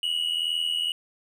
triangle tone pair together, 2874 / 2956 Hz, F7 / F#7, +49 / -2 cents, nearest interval unison, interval 49 cents, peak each -25 dBFS, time 0.03-0.92 s, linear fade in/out 2 ms, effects tanh soft clip ceiling -17 dBFS

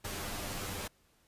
pink noise with comb filter, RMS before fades -39 dBFS, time 0.04-0.88 s, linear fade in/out 10 ms, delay 10 ms, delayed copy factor +0.7, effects pink hiss -69 dBFS RMS until 1.27 s + resampled to 32000 Hz

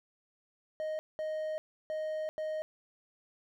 triangle tone bursts at uneven times, 622.3 Hz, D#5, in tune, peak -31 dBFS, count 4, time 0.8-0.99 / 1.19-1.58 / 1.9-2.29 / 2.38-2.62 s, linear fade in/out 0 ms, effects none

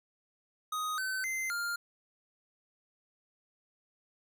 square tone with pitch steps, 1250 / 1526 / 2074 / 1402 Hz, D#6 / G6 / C7 / F6, +8 / -47 / -16 / +6 cents, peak -33 dBFS, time 0.72-1.76 s, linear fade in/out 5 ms, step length 260 ms, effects none

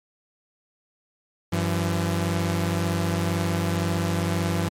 sawtooth tone pair together, 95.42 / 168.9 Hz, G2 / E3, -46 / +42 cents, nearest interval minor seventh, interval 988 cents, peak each -21 dBFS, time 1.52-4.69 s, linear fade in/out 10 ms, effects MP3 64 kbps

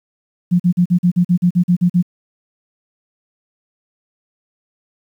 sine tone bursts, 177.1 Hz, F3, 24 cents sharp, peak -9 dBFS, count 12, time 0.51-2.027 s, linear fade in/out 20 ms, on 87 ms, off 43 ms, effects 8-bit

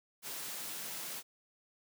white high-pass noise, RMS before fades -42 dBFS, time 0.22-1.23 s, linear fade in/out 50 ms, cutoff 120 Hz, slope 96 dB/octave, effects none

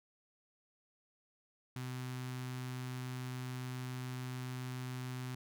sawtooth tone with notch filter, 127.1 Hz, C3, 50 cents flat, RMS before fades -42 dBFS, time 1.76-5.35 s, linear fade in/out 2 ms, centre 540 Hz, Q 0.97, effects none

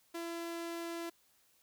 sawtooth tone, 337.1 Hz, E4, 39 cents sharp, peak -35 dBFS, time 0.14-1.1 s, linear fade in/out 10 ms, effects white hiss -70 dBFS RMS until 1.62 s

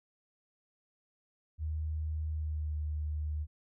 sine tone with pitch glide, 77.78 to 75.87 Hz, D#2 to D#2, 0 to -43 cents, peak -32 dBFS, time 1.58-3.47 s, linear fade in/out 50 ms, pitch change -43 cents, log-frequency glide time 2.3-2.76 s, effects none

